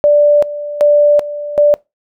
sine tone with tremolo, 587.3 Hz, D5, in tune, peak -5 dBFS, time 0.04-1.74 s, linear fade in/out 0 ms, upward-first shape square, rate 1.3 Hz, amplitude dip 80%, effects noise-tail reverb RT60 0.2 s tail -23 dB re dry

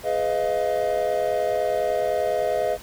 triangle chord, F half-diminished seventh, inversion first, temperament just, 419.1 / 502.9 / 628.6 / 698.5 Hz, Ab4 / Cb5 / Eb5 / F5, +16 / +31 / +18 / 0 cents, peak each -27 / -25 / -22 / -25 dBFS, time 0.03-2.78 s, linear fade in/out 50 ms, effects pink hiss -43 dBFS RMS until 2.82 s

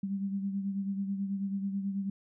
sine beating tone pair, 196 / 205.2 Hz, G3 / G#3, 0 / -21 cents, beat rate 9.2 Hz, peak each -31 / -40 dBFS, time 0.03-2.1 s, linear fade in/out 5 ms, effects none

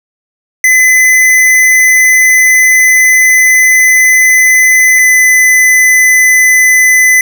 square tone pair in turn, 2022 / 2015 Hz, B6 / B6, +40 / +34 cents, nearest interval unison, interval 6 cents, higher first, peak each -4 dBFS, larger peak neither, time 0.64-4.99 / 4.99-7.21 s, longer first, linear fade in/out 2 ms, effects none

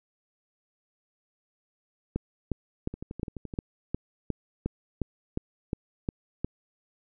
two click trains, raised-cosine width 3 ms, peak -15 / -24 dBFS, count 13 / 8, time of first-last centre 2.16-6.446 / 2.94-3.538 s, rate 2.8 / 11.7 Hz, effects none

